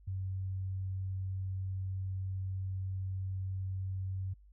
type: tone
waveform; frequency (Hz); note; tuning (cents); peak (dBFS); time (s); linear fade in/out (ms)
sine; 94.8; F#2; +43; -34; 0.07-4.34; 10
effects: added 50 Hz sine -56 dBFS peak until 4.52 s